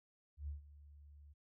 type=tone with ADSR envelope; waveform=sine; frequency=72.7 Hz; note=D2; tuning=17 cents flat; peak=-39 dBFS; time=0.37-1.34 s; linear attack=110 ms; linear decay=130 ms; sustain=-17 dB; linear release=21 ms; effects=none